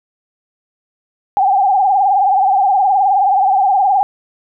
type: tone with vibrato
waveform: sine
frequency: 784 Hz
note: G5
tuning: in tune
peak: -9 dBFS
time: 1.37-4.03 s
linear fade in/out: 0 ms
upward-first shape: triangle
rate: 19 Hz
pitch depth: 110 cents each way
effects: none